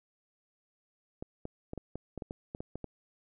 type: clicks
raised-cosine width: 2 ms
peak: -25 dBFS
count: 12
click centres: 1.225 / 1.454 / 1.734 / 1.777 / 1.956 / 2.177 / 2.222 / 2.309 / 2.549 / 2.605 / 2.756 / 2.843 s
effects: none